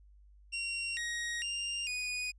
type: tone with pitch steps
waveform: sawtooth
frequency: 2751 / 1885 / 2794 / 2474 Hz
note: F7 / A#6 / F7 / D#7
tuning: -27 / +19 / 0 / -10 cents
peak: -31 dBFS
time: 0.52-2.32 s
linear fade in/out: 20 ms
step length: 450 ms
effects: added 50 Hz sine -56 dBFS peak until 2.38 s + resampled to 22050 Hz